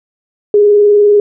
sine tone with vibrato, 413 Hz, G#4, 10 cents flat, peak -4 dBFS, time 0.54-1.2 s, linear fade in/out 2 ms, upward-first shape sine, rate 20 Hz, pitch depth 31 cents each way, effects none

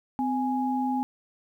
sine tone pair together, 256.7 / 830.6 Hz, C4 / G#5, -33 / 0 cents, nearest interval octave + minor sixth, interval 2033 cents, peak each -26 / -28 dBFS, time 0.19-1.03 s, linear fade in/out 0 ms, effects 10-bit

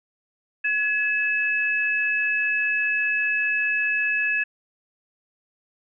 sine tone pair together, 1691 / 2596 Hz, G#6 / E7, +31 / -27 cents, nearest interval perfect fifth, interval 742 cents, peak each -23 dBFS, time 0.64-4.44 s, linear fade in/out 10 ms, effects none

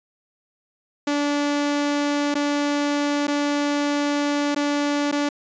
sawtooth tone with dropouts, 289.6 Hz, D4, 24 cents flat, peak -16 dBFS, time 1.07-5.29 s, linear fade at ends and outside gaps 5 ms, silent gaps 2.343-2.352 / 3.271-3.279 / 4.548-4.561 / 5.115-5.124 s, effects resampled to 16000 Hz

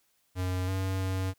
square tone with pitch steps, 92 / 94.9 / 94.3 Hz, F#2 / F#2 / F#2, -9 / +44 / +33 cents, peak -29 dBFS, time 0.35-1.34 s, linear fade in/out 50 ms, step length 330 ms, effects white hiss -71 dBFS RMS until 1.38 s

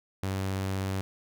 sawtooth tone, 96 Hz, G2, 36 cents flat, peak -25 dBFS, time 0.23-1.01 s, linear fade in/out 0 ms, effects none

